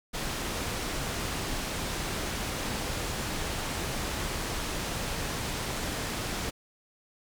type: low-pass noise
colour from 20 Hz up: pink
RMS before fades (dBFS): -33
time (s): 0.13-6.51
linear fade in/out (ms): 20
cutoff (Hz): 10000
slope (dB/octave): 12
effects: none